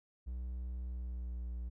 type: tone with pitch glide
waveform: triangle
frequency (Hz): 61.8 to 59.94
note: B1 to A#1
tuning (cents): +2 to +49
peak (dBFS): -36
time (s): 0.26-1.7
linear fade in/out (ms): 20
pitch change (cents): -53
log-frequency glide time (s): 0.86-1.49
effects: none